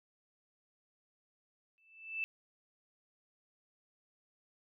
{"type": "tone with exponential growth", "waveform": "sine", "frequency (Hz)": 2643, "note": "E7", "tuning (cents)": 4, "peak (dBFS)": -31, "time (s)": [1.78, 2.24], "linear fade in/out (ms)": 0, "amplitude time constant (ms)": 100, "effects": []}